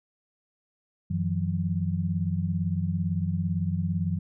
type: tone cluster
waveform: sine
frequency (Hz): 93.7 / 162.1 / 179.9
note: F#2 / E3 / F#3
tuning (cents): +22 / -29 / -48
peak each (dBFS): -29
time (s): 1.1-4.19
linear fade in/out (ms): 10
effects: none